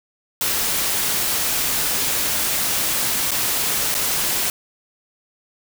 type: noise with dropouts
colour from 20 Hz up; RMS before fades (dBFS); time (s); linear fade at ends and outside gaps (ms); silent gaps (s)
white; -21; 0.41-4.5; 1; 3.308-3.316 / 3.943-3.95
effects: none